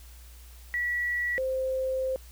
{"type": "tone pair in turn", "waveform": "sine", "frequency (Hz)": [1940, 522.4], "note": ["B6", "C5"], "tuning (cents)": [-31, -3], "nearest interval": "octave + major seventh", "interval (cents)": 2272, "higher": "first", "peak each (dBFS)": -26, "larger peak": "neither", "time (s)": [[0.74, 1.38], [1.38, 2.16]], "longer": "second", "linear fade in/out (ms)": 0, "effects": ["added 60 Hz sine -46 dBFS peak until 2.31 s", "white hiss -55 dBFS RMS until 2.31 s"]}